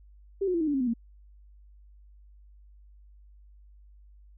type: tone with pitch steps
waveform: sine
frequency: 392 / 363.6 / 337.3 / 312.9 / 290.3 / 269.3 / 249.8 / 231.7 Hz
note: G4 / F#4 / E4 / D#4 / D4 / C#4 / B3 / A#3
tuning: 0 / -30 / +40 / +10 / -20 / -50 / +20 / -10 cents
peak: -24 dBFS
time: 0.41-0.938 s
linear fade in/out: 10 ms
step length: 66 ms
effects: added 50 Hz sine -51 dBFS peak until 4.37 s